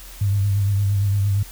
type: tone with vibrato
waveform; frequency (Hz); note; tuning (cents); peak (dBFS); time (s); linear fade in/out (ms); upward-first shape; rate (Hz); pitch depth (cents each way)
sine; 100; G2; +35; -16; 0.21-1.43; 5; triangle; 8.7; 50
effects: added 42 Hz sine -39 dBFS peak until 1.51 s + white hiss -42 dBFS RMS until 1.51 s